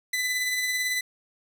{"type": "tone with tremolo", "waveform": "sawtooth", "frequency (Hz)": 2002, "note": "B6", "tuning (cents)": 23, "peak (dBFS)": -20, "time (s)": [0.13, 1.01], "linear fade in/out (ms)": 5, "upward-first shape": "triangle", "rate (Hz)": 18, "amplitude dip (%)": 35, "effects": []}